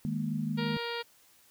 sine chord, D# suspended fourth, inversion none, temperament just, 155.56 / 207.4 / 233.3 Hz, D#3 / G#3 / A#3, 0 / -2 / +2 cents, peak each -34 dBFS, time 0.05-0.77 s, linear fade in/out 0 ms
harmonic tone, 470 Hz, A#4, 14 cents sharp, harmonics 1 / 2 / 3 / 4 / 5 / 6 / 7 / 8 / 9 / 10, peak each -37 / -40 / -42 / -43 / -44 / -45 / -45 / -46 / -47 / -47 dBFS, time 0.57-1.03 s, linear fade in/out 20 ms
effects white hiss -62 dBFS RMS until 1.5 s

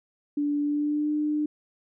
sine tone with pitch glide, 291.1 to 300 Hz, D4 to D4, -15 to +37 cents, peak -23 dBFS, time 0.37-1.46 s, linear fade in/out 5 ms, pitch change +52 cents, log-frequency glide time 0.61-1.1 s, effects none

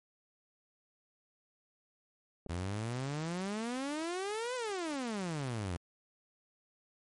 clicks, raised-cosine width 2 ms, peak -31 / -38 dBFS, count 2, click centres 2.463 / 2.468 s
sawtooth exponential two-way sweep, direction up then down, 82.41 to 516 to 82.41 Hz, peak -31 dBFS, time 2.49-5.77 s, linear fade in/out 10 ms, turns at 4.55 s
effects MP3 48 kbps

